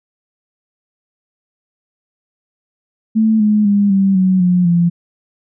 sine tone with pitch steps, 220 / 211.2 / 202.7 / 194.53 / 186.71 / 179.21 / 172.01 Hz, A3 / G#3 / G#3 / G3 / F#3 / F3 / F3, 0 / +29 / -42 / -13 / +16 / +45 / -26 cents, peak -9 dBFS, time 3.15-4.9 s, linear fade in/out 20 ms, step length 250 ms, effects none

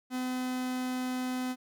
45% pulse tone, 253.9 Hz, B3, 48 cents sharp, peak -31 dBFS, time 0.1-1.56 s, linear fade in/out 50 ms, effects none

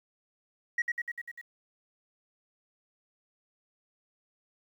sine tone with echo, 1904 Hz, A#6, 36 cents sharp, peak -23 dBFS, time 0.78-0.82 s, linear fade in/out 5 ms, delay 99 ms, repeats 6, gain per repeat -3 dB, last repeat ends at 1.414 s, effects tanh soft clip ceiling -23 dBFS + 10-bit

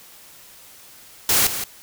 white noise with echo, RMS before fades -17 dBFS, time 1.29-1.47 s, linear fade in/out 2 ms, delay 170 ms, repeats 1, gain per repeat -10 dB, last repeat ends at 1.64 s, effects white hiss -46 dBFS RMS until 1.82 s

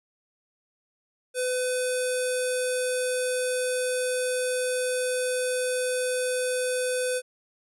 square tone with low-pass filter, 504 Hz, B4, 35 cents sharp, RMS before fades -27 dBFS, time 1.34-7.22 s, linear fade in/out 50 ms, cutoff 10000 Hz, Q 4.9, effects none

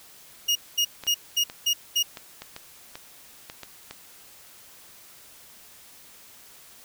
30% pulse tone bursts, 2861 Hz, F7, 41 cents sharp, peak -17 dBFS, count 6, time 0.48-2.03 s, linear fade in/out 10 ms, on 75 ms, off 220 ms
clicks, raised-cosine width 0.2 ms, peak -20 dBFS, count 10, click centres 1.037 / 1.068 / 1.499 / 2.172 / 2.42 / 2.564 / 2.955 / 3.499 / 3.633 / 3.91 s
effects white hiss -50 dBFS RMS until 6.84 s

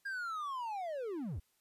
triangle linear sweep, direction down, 1630 to 56 Hz, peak -35 dBFS, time 0.05-1.4 s, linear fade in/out 10 ms, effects white hiss -75 dBFS RMS until 1.6 s + resampled to 32000 Hz

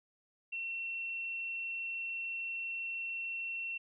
sine tone, 2713 Hz, E7, 49 cents sharp, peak -36 dBFS, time 0.52-3.78 s, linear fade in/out 10 ms, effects none

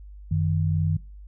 sine tone pair together, 93 / 155.99 Hz, F#2 / D#3, +9 / +5 cents, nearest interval major sixth, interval 896 cents, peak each -23 dBFS, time 0.31-0.97 s, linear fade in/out 5 ms, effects noise-tail reverb RT60 0.3 s tail -20 dB re dry + added 50 Hz sine -40 dBFS peak until 1.27 s

